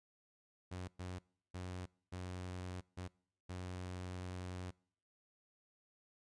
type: tone bursts at uneven times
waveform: sawtooth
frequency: 91 Hz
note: F#2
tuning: 28 cents flat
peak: -39 dBFS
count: 6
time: 0.71-0.88 / 0.99-1.19 / 1.54-1.86 / 2.12-2.81 / 2.97-3.08 / 3.49-4.71 s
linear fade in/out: 10 ms
effects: noise-tail reverb RT60 0.6 s tail -25 dB re dry + resampled to 22050 Hz